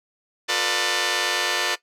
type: chord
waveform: 5% pulse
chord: B half-diminished seventh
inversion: second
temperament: just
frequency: 355.6 / 444.5 / 493.9 / 592.7 Hz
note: F4 / A4 / B4 / D5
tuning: +31 / +18 / 0 / +16 cents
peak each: -16 dBFS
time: 0.48-1.76 s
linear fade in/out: 20 ms
effects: noise-tail reverb RT60 0.1 s tail -17 dB re dry + low-pass 10000 Hz 12 dB/octave